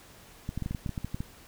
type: clicks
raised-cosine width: 5 ms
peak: -20 dBFS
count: 12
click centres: 0.491 / 0.576 / 0.623 / 0.661 / 0.71 / 0.748 / 0.862 / 0.893 / 0.978 / 1.046 / 1.145 / 1.205 s
effects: pink hiss -53 dBFS RMS until 1.47 s